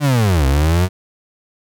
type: linear two-way sweep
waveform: 35% pulse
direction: down then up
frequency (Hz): 151.4 to 65.4 to 94.5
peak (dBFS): -10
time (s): 0-0.89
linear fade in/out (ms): 50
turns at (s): 0.46
effects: none